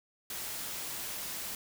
white noise, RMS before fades -39 dBFS, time 0.3-1.55 s, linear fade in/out 2 ms, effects none

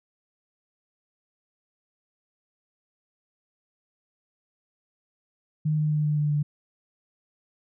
sine tone with pitch steps, 153.5 / 152.26 / 151.04 / 149.82 / 148.61 / 147.42 Hz, D#3 / D#3 / D3 / D3 / D3 / D3, -23 / -37 / +49 / +35 / +21 / +7 cents, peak -21 dBFS, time 5.65-6.43 s, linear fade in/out 10 ms, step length 130 ms, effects none

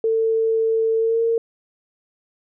sine tone with pitch glide, 447.9 to 458.4 Hz, A4 to A#4, +31 to -29 cents, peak -16 dBFS, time 0.04-1.38 s, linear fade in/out 2 ms, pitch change +40 cents, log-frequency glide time 0.99-1.21 s, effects none

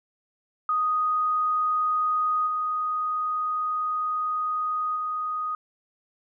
sine tone with level steps, 1244.5 Hz, D#6, in tune, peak -21 / -24 / -26 dBFS, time 0.69-5.55 s, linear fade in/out 2 ms, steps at 2.46 / 4.95 s, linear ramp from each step 20 ms, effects none

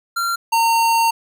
square tone pair in turn, 1376 / 915.7 Hz, F6 / A#5, -26 / -31 cents, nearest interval perfect fifth, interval 705 cents, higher first, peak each -19 / -14 dBFS, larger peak second, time 0.16-0.36 / 0.52-1.11 s, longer second, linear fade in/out 10 ms, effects none

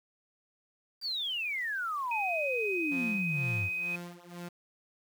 sine exponential sweep, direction down, 4804 to 90 Hz, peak -31 dBFS, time 1.01-3.7 s, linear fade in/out 50 ms
sine tone, 2513 Hz, D#7, 17 cents sharp, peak -31 dBFS, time 2.11-3.96 s, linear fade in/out 5 ms
sawtooth tone with tremolo, 174.61 Hz, F3, in tune, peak -35 dBFS, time 2.91-4.49 s, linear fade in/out 10 ms, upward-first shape sine, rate 2.1 Hz, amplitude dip 85%
effects 9-bit

